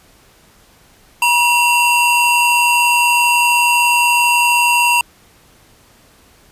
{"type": "tone pair together", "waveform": "square", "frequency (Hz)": [961, 2718], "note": ["B5", "F7"], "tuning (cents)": [-48, -48], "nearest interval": "octave + tritone", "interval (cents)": 1800, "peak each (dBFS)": [-14, -14], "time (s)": [1.22, 5.01], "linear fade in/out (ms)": 2, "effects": ["pink hiss -49 dBFS RMS until 6.51 s", "resampled to 32000 Hz"]}